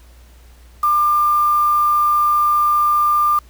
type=tone with quantisation; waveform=sine; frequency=1195 Hz; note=D6; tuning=30 cents sharp; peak=-12 dBFS; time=0.83-3.39 s; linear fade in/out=5 ms; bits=5; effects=added 60 Hz sine -42 dBFS peak until 3.49 s + pink hiss -52 dBFS RMS until 3.49 s